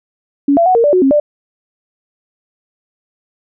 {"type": "tone with pitch steps", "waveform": "sine", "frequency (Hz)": [282.3, 677, 740, 462.9, 584, 366.8, 269.8, 592], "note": ["C#4", "E5", "F#5", "A#4", "D5", "F#4", "C#4", "D5"], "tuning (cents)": [32, 46, 0, -12, -10, -15, -47, 14], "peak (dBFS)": -7, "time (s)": [0.48, 1.2], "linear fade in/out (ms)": 5, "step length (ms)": 90, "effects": []}